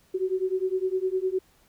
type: beating tone pair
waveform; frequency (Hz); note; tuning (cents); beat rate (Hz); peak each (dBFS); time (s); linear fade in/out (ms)
sine; 370 / 379.8; F#4 / F#4; 0 / +45; 9.8; -27; 0.14-1.39; 10
effects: pink hiss -62 dBFS RMS until 1.68 s